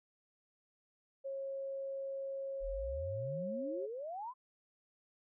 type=tone; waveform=sine; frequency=544 Hz; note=C#5; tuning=33 cents flat; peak=-38 dBFS; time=1.24-3.87 s; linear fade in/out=20 ms
type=exponential sweep; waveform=sine; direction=up; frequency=35.92 to 1061 Hz; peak=-40 dBFS; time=2.6-4.34 s; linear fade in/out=50 ms
effects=none